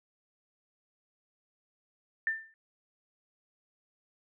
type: tone with exponential decay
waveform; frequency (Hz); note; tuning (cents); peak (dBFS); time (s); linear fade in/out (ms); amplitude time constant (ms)
sine; 1787; A6; +26; -24; 2.27-2.54; 1; 58
effects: none